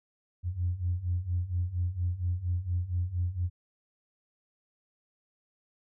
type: beating tone pair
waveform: sine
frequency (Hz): 86.3 / 90.6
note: F2 / F#2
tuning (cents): -20 / -36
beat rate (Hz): 4.3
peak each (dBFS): -32 / -29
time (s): 0.43-3.5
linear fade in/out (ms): 50
effects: tanh soft clip ceiling -20 dBFS